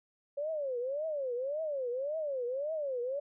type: tone with vibrato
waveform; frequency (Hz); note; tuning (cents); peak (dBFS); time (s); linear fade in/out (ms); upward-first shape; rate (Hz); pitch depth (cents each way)
sine; 554.4; C#5; 0; -32; 0.37-3.2; 10; triangle; 1.8; 280
effects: none